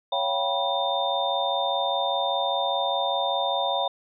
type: tone cluster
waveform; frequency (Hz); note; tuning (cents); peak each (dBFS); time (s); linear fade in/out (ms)
sine; 557 / 692 / 777 / 974 / 3620; C#5 / F5 / G5 / B5 / A7; +8 / -16 / -16 / -24 / +48; -29; 0.12-3.88; 5
effects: none